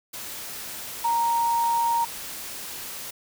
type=tone in noise; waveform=sine; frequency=932.3 Hz; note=A#5; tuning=in tune; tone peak=-20 dBFS; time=1.04-2.05 s; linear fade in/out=10 ms; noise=white; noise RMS=-36 dBFS; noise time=0.13-3.11 s; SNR=+13 dB; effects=none